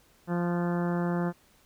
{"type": "harmonic tone with a mistuned harmonic", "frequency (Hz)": 174.2, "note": "F3", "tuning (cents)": -4, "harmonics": [1, 2, 3, 4, 5, 6, 7, 8, 9, 10], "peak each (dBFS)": [-27, -33, -37, -39, -41, -43, -44, -45, -46, -47], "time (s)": [0.27, 1.33], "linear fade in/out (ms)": 50, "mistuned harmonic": 9, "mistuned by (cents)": -35, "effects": ["pink hiss -62 dBFS RMS until 1.65 s"]}